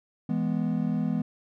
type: chord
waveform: triangle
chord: E major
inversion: none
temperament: equal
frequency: 164.81 / 207.7 / 246.9 Hz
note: E3 / G#3 / B3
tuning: 0 / 0 / 0 cents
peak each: -27 dBFS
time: 0.29-1.22 s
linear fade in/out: 5 ms
effects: none